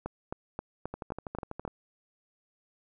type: two click trains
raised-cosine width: 1 ms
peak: -23 / -20 dBFS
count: 10 / 7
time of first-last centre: 0.94-1.678 / 0.06-1.652 s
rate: 12.2 / 3.77 Hz
effects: none